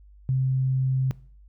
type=tone; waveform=sine; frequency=131.3 Hz; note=C3; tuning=6 cents sharp; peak=-20 dBFS; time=0.29-1.11 s; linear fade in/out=0 ms; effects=noise-tail reverb RT60 0.5 s tail -21 dB re dry + added 50 Hz sine -48 dBFS peak until 1.48 s